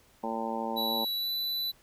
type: harmonic tone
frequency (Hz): 113.1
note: A2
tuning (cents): +48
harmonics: 2 / 3 / 4 / 5 / 6 / 7 / 8 / 9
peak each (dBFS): -36 / -41 / -40 / -38 / -47 / -37 / -36 / -46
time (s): 0.23-1.05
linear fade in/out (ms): 10
type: tone with pitch glide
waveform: square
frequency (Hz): 3932 to 3978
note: B7 to B7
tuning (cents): -8 to +12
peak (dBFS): -30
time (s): 0.76-1.72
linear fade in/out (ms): 20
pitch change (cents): +20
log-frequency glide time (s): 1.15-1.31
effects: pink hiss -62 dBFS RMS until 1.82 s